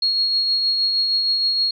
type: tone with tremolo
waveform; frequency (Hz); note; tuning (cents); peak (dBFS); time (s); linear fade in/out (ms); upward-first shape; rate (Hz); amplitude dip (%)
sine; 4299; C8; +46; -15; 0.02-1.71; 5; triangle; 6.4; 35
effects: none